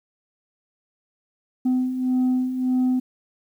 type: beating tone pair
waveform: sine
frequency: 253.2 / 254.9 Hz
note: B3 / C4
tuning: +43 / -45 cents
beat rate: 1.7 Hz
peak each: -24 / -18 dBFS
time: 1.65-3 s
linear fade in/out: 10 ms
effects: tanh soft clip ceiling -16 dBFS + 9-bit